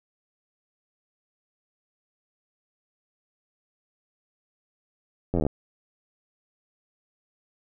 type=slowing click train; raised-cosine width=2 ms; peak=-12 dBFS; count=11; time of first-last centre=5.34-5.466 s; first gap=11 ms; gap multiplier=1.03; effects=none